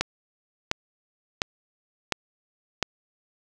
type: click train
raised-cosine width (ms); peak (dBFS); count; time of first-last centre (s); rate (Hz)
0.2; -5; 5; 0.01-2.827; 1.42
effects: none